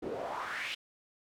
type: noise with band-pass filter sweep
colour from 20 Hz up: pink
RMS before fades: -38 dBFS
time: 0.02-0.75 s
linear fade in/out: 10 ms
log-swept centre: 350 to 3000 Hz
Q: 3.3
effects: none